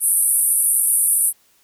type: band-pass noise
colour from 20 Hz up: pink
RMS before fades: -17 dBFS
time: 0-1.33 s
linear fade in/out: 50 ms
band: 9000 to 12000 Hz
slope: 96 dB/octave
effects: white hiss -58 dBFS RMS until 1.63 s